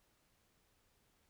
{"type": "silence", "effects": ["pink hiss -75 dBFS RMS until 1.29 s"]}